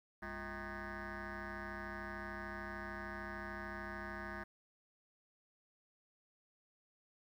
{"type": "tone with frequency modulation", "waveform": "sine", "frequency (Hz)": 932.3, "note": "A#5", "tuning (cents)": 0, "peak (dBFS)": -40, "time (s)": [0.22, 4.44], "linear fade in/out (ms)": 10, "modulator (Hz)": 146, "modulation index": 6.3, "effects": ["tanh soft clip ceiling -41 dBFS", "12-bit"]}